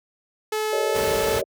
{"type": "tone with pitch glide", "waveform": "sawtooth", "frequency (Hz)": [431, 435.8], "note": ["A4", "A4"], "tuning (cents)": [-36, -17], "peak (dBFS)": -19, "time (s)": [0.52, 1.39], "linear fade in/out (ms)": 5, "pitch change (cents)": 19, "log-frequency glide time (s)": [0.73, 1.06]}
{"type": "chord", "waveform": "sine", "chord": "Eb dominant seventh", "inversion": "first", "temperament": "just", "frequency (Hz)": [388.9, 466.7, 560, 622.3], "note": ["G4", "Bb4", "Db5", "Eb5"], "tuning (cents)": [-14, 2, 18, 0], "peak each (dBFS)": [-30, -30, -27, -30], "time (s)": [0.72, 1.44], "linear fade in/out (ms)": 10}
{"type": "noise", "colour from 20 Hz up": "pink", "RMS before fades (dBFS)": -29, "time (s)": [0.94, 1.42], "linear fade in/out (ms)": 20}
{"effects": ["high-pass 60 Hz 12 dB/octave"]}